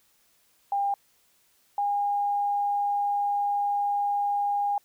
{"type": "tone pair in turn", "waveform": "sine", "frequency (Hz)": [802, 813.2], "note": ["G5", "G#5"], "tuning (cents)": [39, -37], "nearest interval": "unison", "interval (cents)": 24, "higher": "second", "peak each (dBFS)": -23, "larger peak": "neither", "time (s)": [[0.72, 0.94], [1.78, 4.78]], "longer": "second", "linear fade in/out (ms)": 2, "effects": ["white hiss -65 dBFS RMS until 4.84 s"]}